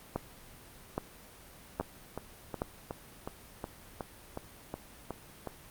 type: two click trains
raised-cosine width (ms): 1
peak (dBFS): -17 / -22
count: 4 / 11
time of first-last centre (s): 0.16-2.619 / 1.81-5.473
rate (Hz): 1.22 / 2.73
effects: pink hiss -53 dBFS RMS until 5.7 s + Opus 32 kbps